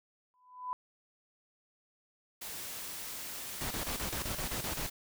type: tone with exponential growth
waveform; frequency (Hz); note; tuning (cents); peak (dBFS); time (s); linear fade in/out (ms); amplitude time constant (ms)
sine; 1000; B5; +21; -31; 0.34-0.73; 0; 83
type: noise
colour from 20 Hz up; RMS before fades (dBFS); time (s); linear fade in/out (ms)
white; -42; 2.41-4.9; 10
type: noise bursts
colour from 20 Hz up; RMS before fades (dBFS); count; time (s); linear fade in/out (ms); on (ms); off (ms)
pink; -37; 10; 3.61-4.865; 0; 94; 35
effects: none